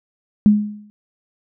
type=tone with exponential decay; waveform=sine; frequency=208.9 Hz; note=G#3; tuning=10 cents sharp; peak=-5 dBFS; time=0.46-0.9 s; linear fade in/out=0 ms; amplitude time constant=94 ms; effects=none